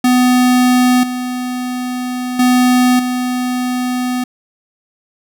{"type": "tone with level steps", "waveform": "square", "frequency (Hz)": 250, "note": "B3", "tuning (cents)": 21, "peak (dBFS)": [-9, -19, -9, -16], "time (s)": [0.04, 4.24], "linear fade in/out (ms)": 5, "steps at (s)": [1.03, 2.39, 2.99], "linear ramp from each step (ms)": 5, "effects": []}